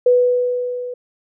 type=tone with level ramp; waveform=sine; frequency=493.9 Hz; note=B4; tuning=in tune; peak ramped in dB=-8 to -25 dBFS; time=0.06-0.94 s; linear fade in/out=5 ms; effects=none